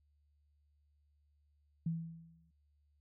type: tone with exponential decay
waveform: sine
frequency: 164.81 Hz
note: E3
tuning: in tune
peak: -31 dBFS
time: 1.86-2.51 s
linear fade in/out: 5 ms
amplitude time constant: 140 ms
effects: added 73 Hz sine -70 dBFS peak until 3 s